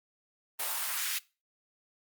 white noise with high-pass filter sweep, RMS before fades -33 dBFS, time 0.59-1.19 s, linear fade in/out 10 ms, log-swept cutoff 640 to 2000 Hz, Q 1.6, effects noise-tail reverb RT60 0.3 s tail -22 dB re dry + Opus 32 kbps

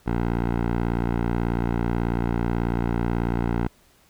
10% pulse tone with low-pass filter, 58.27 Hz, A#1, in tune, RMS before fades -24 dBFS, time 0.06-3.68 s, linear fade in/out 10 ms, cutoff 1600 Hz, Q 0.71, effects pink hiss -58 dBFS RMS until 4.09 s

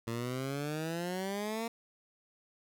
15% pulse exponential sweep, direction up, 113.4 to 233.1 Hz, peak -28 dBFS, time 0.07-1.68 s, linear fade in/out 5 ms, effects none

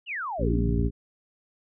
sine exponential sweep, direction down, 3033 to 55 Hz, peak -29 dBFS, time 0.06-0.89 s, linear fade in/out 50 ms
harmonic tone, 57.7 Hz, A#1, 17 cents flat, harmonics 1 / 2 / 3 / 4 / 5 / 7, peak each -25 / -28 / -30 / -31 / -32 / -33 dBFS, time 0.38-0.91 s, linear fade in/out 50 ms
effects none

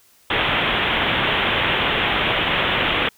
white low-pass noise, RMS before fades -20 dBFS, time 0.3-3.09 s, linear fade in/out 5 ms, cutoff 3500 Hz, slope 96 dB/octave, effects white hiss -55 dBFS RMS until 3.17 s

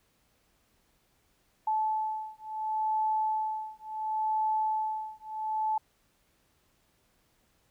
sine beating tone pair, 868 / 868.71 Hz, A5 / A5, -24 / -22 cents, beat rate 0.71 Hz, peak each -31 dBFS, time 1.67-5.78 s, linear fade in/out 5 ms, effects pink hiss -70 dBFS RMS until 7.7 s

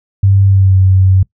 sine tone with pitch glide, 98 to 94.5 Hz, G2 to F#2, 0 to +37 cents, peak -5 dBFS, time 0.23-1.23 s, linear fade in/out 5 ms, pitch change -63 cents, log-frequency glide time 0.46-0.77 s, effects noise-tail reverb RT60 0.1 s tail -21 dB re dry

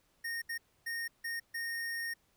square tone bursts at uneven times, 1848 Hz, A#6, 16 cents flat, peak -36 dBFS, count 5, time 0.24-0.42 / 0.49-0.58 / 0.86-1.08 / 1.24-1.4 / 1.54-2.14 s, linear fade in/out 10 ms, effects pink hiss -72 dBFS RMS until 2.36 s

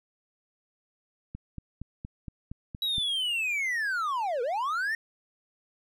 click train, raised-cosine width 5 ms, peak -25 dBFS, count 8, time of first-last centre 1.35-2.982 s, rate 4.29 Hz
triangle linear two-way sweep, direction down then up, 3900 to 452.5 to 1871 Hz, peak -25 dBFS, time 2.82-4.95 s, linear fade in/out 2 ms, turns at 4.42 s
effects none

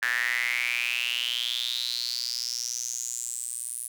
square tone with high-pass filter sweep, 60.4 Hz, B1, 38 cents flat, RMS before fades -30 dBFS, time 0.02-3.88 s, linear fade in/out 5 ms, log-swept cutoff 1700 to 10000 Hz, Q 8.6, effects none

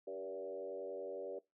sine tone with frequency modulation, 480 Hz, B4, 49 cents flat, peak -40 dBFS, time 0.07-1.39 s, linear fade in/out 5 ms, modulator 90.9 Hz, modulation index 1.5, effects noise-tail reverb RT60 0.2 s tail -21 dB re dry + high-pass 300 Hz 12 dB/octave

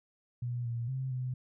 sine tone with pitch steps, 121.5 / 117.7 / 131.6 / 127.1 Hz, B2 / A#2 / C3 / C3, -28 / +17 / +10 / -50 cents, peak -32 dBFS, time 0.42-1.34 s, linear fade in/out 5 ms, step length 230 ms, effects none

